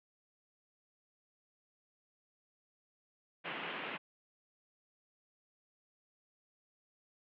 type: band-pass noise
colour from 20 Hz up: white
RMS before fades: -42 dBFS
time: 3.44-3.98 s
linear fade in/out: 20 ms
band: 150 to 3000 Hz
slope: 48 dB/octave
effects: none